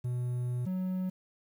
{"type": "tone pair in turn", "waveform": "triangle", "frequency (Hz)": [123.47, 185.34], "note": ["B2", "F#3"], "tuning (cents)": [0, 3], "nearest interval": "perfect fifth", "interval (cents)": 703, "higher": "second", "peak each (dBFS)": -28, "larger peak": "neither", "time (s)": [[0.04, 0.66], [0.66, 1.1]], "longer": "first", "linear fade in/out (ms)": 10, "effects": ["10-bit"]}